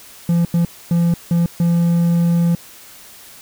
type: tone bursts at uneven times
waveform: triangle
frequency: 170.5 Hz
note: F3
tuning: 41 cents flat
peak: -10 dBFS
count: 5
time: 0.29-0.45 / 0.54-0.65 / 0.91-1.14 / 1.31-1.46 / 1.6-2.55 s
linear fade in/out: 2 ms
effects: white hiss -41 dBFS RMS until 3.41 s